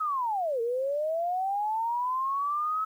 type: linear two-way sweep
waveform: sine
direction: down then up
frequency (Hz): 1296 to 452.2 to 1296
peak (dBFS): -26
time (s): 0-2.85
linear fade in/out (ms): 10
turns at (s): 0.61
effects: 10-bit